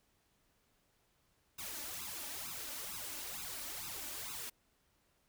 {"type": "noise with flanger", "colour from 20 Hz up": "white", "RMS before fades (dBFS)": -44, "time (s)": [1.58, 4.5], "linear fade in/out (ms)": 10, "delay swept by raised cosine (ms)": [0.78, 3.48], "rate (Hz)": 2.2, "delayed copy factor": 0.9, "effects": ["pink hiss -75 dBFS RMS until 5.28 s"]}